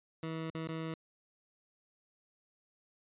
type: tone with dropouts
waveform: 20% pulse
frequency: 161.4 Hz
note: E3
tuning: 36 cents flat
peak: -32 dBFS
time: 0.23-0.94 s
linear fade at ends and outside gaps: 2 ms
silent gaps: 0.502-0.548 / 0.674-0.688 s
effects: resampled to 8000 Hz